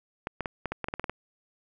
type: clicks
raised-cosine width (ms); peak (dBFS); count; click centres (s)
0.5; -16; 11; 0.271 / 0.407 / 0.458 / 0.657 / 0.72 / 0.843 / 0.885 / 0.939 / 0.996 / 1.042 / 1.096
effects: none